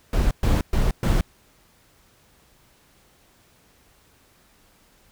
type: noise bursts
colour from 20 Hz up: brown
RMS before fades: -19 dBFS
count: 4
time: 0.13-1.21 s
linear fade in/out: 2 ms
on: 180 ms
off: 120 ms
effects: pink hiss -58 dBFS RMS until 5.11 s